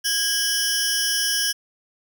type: tone cluster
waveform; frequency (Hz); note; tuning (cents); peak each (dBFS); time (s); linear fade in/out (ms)
sawtooth; 1643 / 3013 / 5230 / 5620; G#6 / F#7 / E8 / F8; -19 / +31 / -15 / +10; -23; 0.04-1.53; 20
effects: none